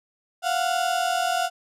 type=tone pair together; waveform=35% pulse; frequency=691 / 731.8 Hz; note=F5 / F#5; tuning=-19 / -19 cents; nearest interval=minor second; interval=100 cents; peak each=-23 dBFS; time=0.42-1.5 s; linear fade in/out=50 ms; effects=low-pass 12000 Hz 12 dB/octave